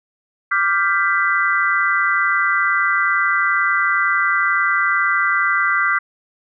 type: chord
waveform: sine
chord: G dominant seventh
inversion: second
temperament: equal with one note detuned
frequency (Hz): 1174.7 / 1396.9 / 1568 / 1992.7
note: D6 / F6 / G6 / B6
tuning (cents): 0 / 0 / 0 / +15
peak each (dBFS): -20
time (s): 0.51-5.99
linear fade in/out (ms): 10
effects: none